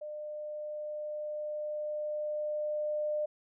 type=tone with level ramp; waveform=sine; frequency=602 Hz; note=D5; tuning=43 cents sharp; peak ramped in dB=-38 to -29 dBFS; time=0.01-3.26 s; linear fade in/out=10 ms; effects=none